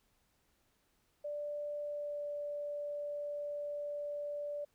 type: tone with pitch glide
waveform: sine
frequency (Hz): 587.3 to 583.6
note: D5 to D5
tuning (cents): 0 to -11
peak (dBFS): -37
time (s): 1.24-4.65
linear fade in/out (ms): 10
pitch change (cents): -11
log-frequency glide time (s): 1.81-2.25
effects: pink hiss -75 dBFS RMS until 4.74 s